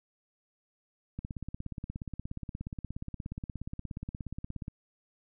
click train, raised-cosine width 5 ms, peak -25 dBFS, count 60, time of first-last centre 1.19-4.681 s, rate 16.9 Hz, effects none

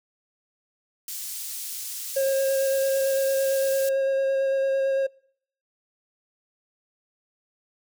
pink high-pass noise, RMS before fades -34 dBFS, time 1.08-3.89 s, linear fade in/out 2 ms, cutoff 6400 Hz, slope 12 dB/octave
triangle tone with vibrato, 540 Hz, C#5, 45 cents flat, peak -18 dBFS, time 2.16-5.07 s, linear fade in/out 10 ms, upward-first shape square, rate 8.9 Hz, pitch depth 9 cents each way
effects noise-tail reverb RT60 0.6 s tail -25 dB re dry

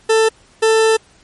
40% pulse tone bursts at uneven times, 443.5 Hz, A4, 14 cents sharp, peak -9 dBFS, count 2, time 0.09-0.29 / 0.62-0.97 s, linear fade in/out 10 ms, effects pink hiss -50 dBFS RMS until 1.23 s + MP3 48 kbps

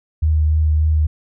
sine tone with vibrato, 77.4 Hz, D#2, 9 cents flat, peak -12 dBFS, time 0.22-1.07 s, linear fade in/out 10 ms, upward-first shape triangle, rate 3.4 Hz, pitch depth 20 cents each way, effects none

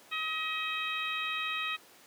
harmonic tone, 634 Hz, D#5, 32 cents sharp, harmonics 2 / 3 / 4 / 5 / 6, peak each -37 / -40 / -35 / -41 / -40 dBFS, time 0.11-1.77 s, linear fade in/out 20 ms, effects pink hiss -56 dBFS RMS until 2.06 s + high-pass 300 Hz 12 dB/octave

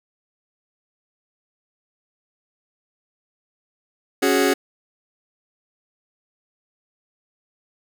sawtooth chord, C# suspended fourth, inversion none, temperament just, 277.2 / 369.6 / 415.8 Hz, C#4 / F#4 / G#4, 0 / -2 / +2 cents, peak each -16 dBFS, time 4.22-4.54 s, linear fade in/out 10 ms, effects none

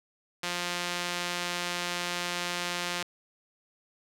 sawtooth tone with band-pass filter, 175.9 Hz, F3, 13 cents sharp, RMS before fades -33 dBFS, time 0.43-3.03 s, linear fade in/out 5 ms, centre 3700 Hz, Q 0.62, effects 9-bit

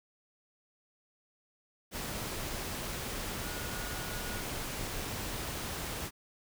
sine tone in noise, 1448 Hz, F#6, 38 cents flat, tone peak -46 dBFS, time 3.4-4.43 s, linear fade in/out 50 ms, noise pink, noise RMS -38 dBFS, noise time 1.91-6.11 s, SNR -11 dB, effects none

